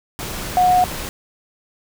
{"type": "tone in noise", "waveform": "sine", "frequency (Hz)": 728, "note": "F#5", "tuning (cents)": -28, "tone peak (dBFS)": -11, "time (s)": [0.57, 0.84], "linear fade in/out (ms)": 0, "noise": "pink", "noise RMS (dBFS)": -28, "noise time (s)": [0.19, 1.09], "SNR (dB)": 14, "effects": []}